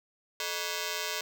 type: ring-modulated tone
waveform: 5% pulse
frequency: 523.3 Hz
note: C5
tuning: in tune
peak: -17 dBFS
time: 0.4-1.21 s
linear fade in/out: 2 ms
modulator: 88.4 Hz
effects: none